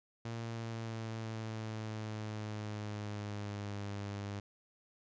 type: tone with pitch glide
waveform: sawtooth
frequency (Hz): 115 to 101.28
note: A#2 to G#2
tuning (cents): -23 to -43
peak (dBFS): -35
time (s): 0.25-4.4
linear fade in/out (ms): 5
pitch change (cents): -220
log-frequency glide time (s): 0.41-3.87
effects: resampled to 16000 Hz